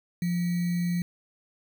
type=tone with sample-and-hold; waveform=sine; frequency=174.61 Hz; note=F3; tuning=in tune; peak=-24 dBFS; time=0.22-1.02 s; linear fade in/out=2 ms; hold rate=2100 Hz; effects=none